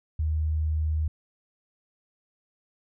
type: tone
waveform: sine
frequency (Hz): 77.78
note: D#2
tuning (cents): 0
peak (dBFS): -23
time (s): 0.19-1.08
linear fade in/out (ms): 5
effects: none